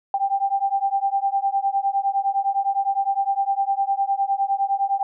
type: beating tone pair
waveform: sine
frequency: 784 / 793.8 Hz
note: G5 / G5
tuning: 0 / +22 cents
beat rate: 9.8 Hz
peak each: -22 dBFS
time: 0.14-5.03 s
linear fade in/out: 2 ms
effects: none